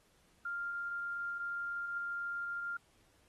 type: tone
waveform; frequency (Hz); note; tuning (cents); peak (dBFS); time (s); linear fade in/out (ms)
sine; 1396.9; F6; 0; -36; 0.45-2.77; 5
effects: pink hiss -70 dBFS RMS until 3.28 s + AAC 32 kbps